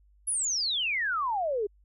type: exponential sweep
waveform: sine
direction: down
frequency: 11000 to 392 Hz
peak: -26 dBFS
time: 0.27-1.67 s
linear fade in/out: 10 ms
effects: added 50 Hz sine -58 dBFS peak until 1.84 s